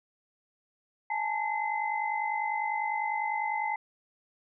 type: tone cluster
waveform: sine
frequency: 840 / 890 / 2053 Hz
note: G#5 / A5 / C7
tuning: +19 / +20 / -33 cents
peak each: -32 / -32 / -34 dBFS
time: 1.1-3.76 s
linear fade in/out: 5 ms
effects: none